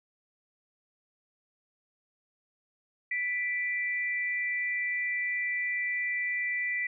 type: tone pair together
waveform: sine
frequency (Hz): 1975.5 / 2346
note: B6 / D7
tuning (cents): 0 / -2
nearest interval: minor third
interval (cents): 298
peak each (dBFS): -29 / -35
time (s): 3.11-6.87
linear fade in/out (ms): 5
effects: none